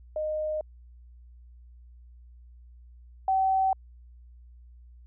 sine tone pair in turn, 616 / 765.2 Hz, D#5 / G5, -17 / -42 cents, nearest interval major third, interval 375 cents, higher second, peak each -27 / -21 dBFS, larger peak second, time 0.16-0.61 / 3.28-3.73 s, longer neither, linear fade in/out 2 ms, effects added 60 Hz sine -48 dBFS peak until 5.06 s

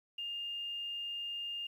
sine tone with quantisation, 2816 Hz, F7, 14 cents sharp, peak -37 dBFS, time 0.18-1.67 s, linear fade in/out 5 ms, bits 11, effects none

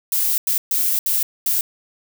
violet noise bursts at uneven times, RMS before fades -19 dBFS, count 5, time 0.12-0.38 / 0.47-0.58 / 0.71-0.99 / 1.06-1.23 / 1.46-1.61 s, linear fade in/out 2 ms, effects none

